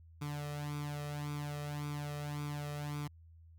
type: tone with flanger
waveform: sawtooth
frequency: 146.83 Hz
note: D3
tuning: in tune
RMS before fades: -40 dBFS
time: 0.21-3.08 s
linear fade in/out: 10 ms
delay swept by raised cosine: 0.84 to 1.61 ms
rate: 1.8 Hz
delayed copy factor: +0.7
effects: added 82 Hz sine -55 dBFS peak until 3.58 s